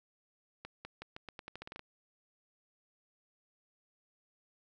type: accelerating click train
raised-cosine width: 0.3 ms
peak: -28 dBFS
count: 13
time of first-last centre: 0.65-1.794 s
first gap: 200 ms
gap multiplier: 0.85
effects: none